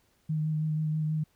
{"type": "tone with vibrato", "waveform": "sine", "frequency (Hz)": 155, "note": "D#3", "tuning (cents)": -6, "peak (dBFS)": -26, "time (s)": [0.29, 1.24], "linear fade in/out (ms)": 10, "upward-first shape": "sine", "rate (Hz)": 6.2, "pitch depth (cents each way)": 18, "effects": ["pink hiss -69 dBFS RMS until 1.35 s"]}